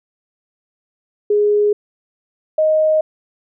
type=tone pair in turn; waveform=sine; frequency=415.3 / 623.6 Hz; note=G#4 / D#5; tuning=0 / +4 cents; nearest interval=perfect fifth; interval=704 cents; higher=second; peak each=-11 dBFS; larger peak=neither; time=1.3-1.73 / 2.58-3.01 s; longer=neither; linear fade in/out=5 ms; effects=none